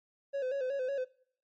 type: tone with vibrato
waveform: triangle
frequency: 533 Hz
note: C5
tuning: 32 cents sharp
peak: -29 dBFS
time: 0.33-1.05 s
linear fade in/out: 20 ms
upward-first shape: square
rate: 5.4 Hz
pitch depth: 74 cents each way
effects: noise-tail reverb RT60 0.6 s tail -22 dB re dry + MP3 32 kbps